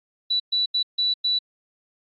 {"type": "tone bursts at uneven times", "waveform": "sine", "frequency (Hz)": 3951, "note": "B7", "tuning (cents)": 0, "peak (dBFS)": -19, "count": 5, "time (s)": [[0.3, 0.4], [0.52, 0.66], [0.74, 0.83], [0.98, 1.14], [1.24, 1.39]], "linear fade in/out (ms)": 10, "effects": ["AAC 64 kbps"]}